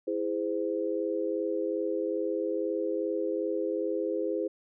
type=chord; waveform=sine; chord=E augmented; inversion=none; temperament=just; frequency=329.6 / 412 / 515 Hz; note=E4 / G#4 / B#4; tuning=0 / -14 / -28 cents; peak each=-32 dBFS; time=0.07-4.48 s; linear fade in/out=10 ms; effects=none